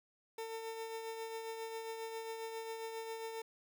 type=tone with tremolo; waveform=30% pulse; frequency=450 Hz; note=A4; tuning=39 cents sharp; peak=-37 dBFS; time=0.38-3.42 s; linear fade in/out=5 ms; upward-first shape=triangle; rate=7.4 Hz; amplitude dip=45%; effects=none